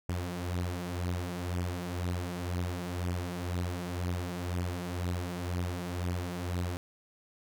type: beating tone pair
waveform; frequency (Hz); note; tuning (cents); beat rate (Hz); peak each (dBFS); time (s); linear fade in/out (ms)
sawtooth; 87.31 / 89.31; F2 / F2; 0 / +39; 2; -33 / -30; 0.09-6.77; 0
effects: none